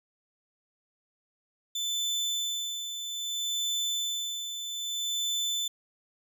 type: tone with tremolo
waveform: 30% pulse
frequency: 3520 Hz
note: A7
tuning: in tune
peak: -25 dBFS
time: 1.75-5.68 s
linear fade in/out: 5 ms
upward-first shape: sine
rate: 0.62 Hz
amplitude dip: 55%
effects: none